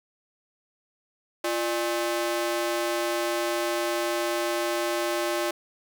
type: ring-modulated tone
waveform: sawtooth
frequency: 472.6 Hz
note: A#4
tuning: 24 cents sharp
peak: -18 dBFS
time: 1.44-5.51 s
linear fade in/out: 5 ms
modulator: 126 Hz
effects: none